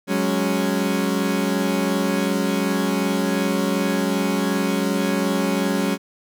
30% pulse chord, F# suspended second, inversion none, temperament equal, 185 / 207.7 / 277.2 Hz, F#3 / G#3 / C#4, 0 / 0 / 0 cents, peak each -21 dBFS, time 0.07-5.98 s, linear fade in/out 50 ms, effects none

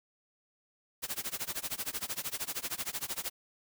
white noise with tremolo, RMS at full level -34 dBFS, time 1.02-3.3 s, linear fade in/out 20 ms, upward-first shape sine, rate 13 Hz, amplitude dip 95%, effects none

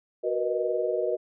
sine chord, B major seventh, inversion second, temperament equal with one note detuned, 370 / 472.9 / 493.9 / 622.3 Hz, F#4 / A#4 / B4 / D#5, 0 / +25 / 0 / 0 cents, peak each -30 / -29 / -32 / -29 dBFS, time 0.23-1.17 s, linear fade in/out 20 ms, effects none

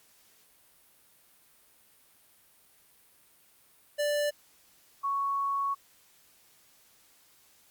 square / sine tone pair in turn, 587.3 / 1111.2 Hz, D5 / C#6, 0 / +4 cents, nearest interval major seventh, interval 1104 cents, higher second, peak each -27 dBFS, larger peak neither, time 3.98-4.31 / 5.03-5.75 s, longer second, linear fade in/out 20 ms, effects white hiss -62 dBFS RMS until 7.7 s + Opus 48 kbps

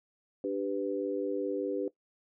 sine chord, G major, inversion second, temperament equal with one note detuned, 293.7 / 392 / 497 Hz, D4 / G4 / B4, 0 / 0 / +11 cents, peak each -34 dBFS, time 0.44-1.88 s, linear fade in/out 2 ms, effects noise-tail reverb RT60 0.1 s tail -18 dB re dry

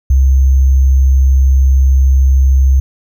sine tone with sample-and-hold, 66.6 Hz, C2, 31 cents sharp, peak -5 dBFS, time 0.1-2.8 s, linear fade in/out 5 ms, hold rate 6300 Hz, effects none

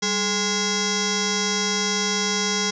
sine tone with frequency modulation, 2671 Hz, E7, 22 cents sharp, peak -20 dBFS, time 0.02-2.71 s, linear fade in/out 10 ms, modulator 619 Hz, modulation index 5.8, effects none

